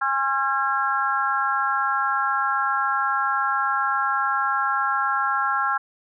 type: harmonic tone with a mistuned harmonic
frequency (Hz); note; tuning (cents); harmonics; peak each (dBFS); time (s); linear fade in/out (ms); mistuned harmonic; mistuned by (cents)
272.8; C#4; -28; 3 / 4 / 5 / 6; -27 / -26 / -23 / -27; 0.01-5.78; 10; 4; -29
effects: none